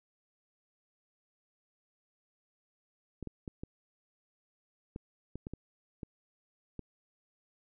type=clicks; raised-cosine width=3 ms; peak=-27 dBFS; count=10; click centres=3.227 / 3.273 / 3.478 / 3.635 / 4.961 / 5.356 / 5.469 / 5.536 / 6.032 / 6.793 s; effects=none